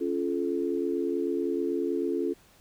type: chord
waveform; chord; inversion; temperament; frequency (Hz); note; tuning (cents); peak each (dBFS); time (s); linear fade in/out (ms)
sine; Db augmented; none; just; 277.2 / 346.5 / 433.1; Db4 / F4 / A4; 0 / -14 / -27; -31 / -29 / -31; 0-2.34; 20
effects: pink hiss -59 dBFS RMS until 2.6 s